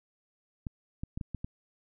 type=clicks; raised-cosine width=5 ms; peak=-23 dBFS; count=6; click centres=0.668 / 1.035 / 1.175 / 1.212 / 1.347 / 1.445 s; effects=none